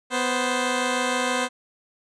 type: tone pair together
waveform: 10% pulse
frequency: 248.5 / 523.3 Hz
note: B3 / C5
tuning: +11 / 0 cents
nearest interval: octave + minor second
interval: 1289 cents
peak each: -16 / -17 dBFS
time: 0.1-1.49 s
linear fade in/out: 50 ms
effects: resampled to 24000 Hz